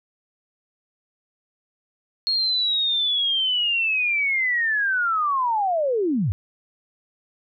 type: linear sweep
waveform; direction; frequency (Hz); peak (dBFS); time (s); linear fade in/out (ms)
sine; down; 4306 to 79.8; -19; 2.27-6.32; 0
effects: none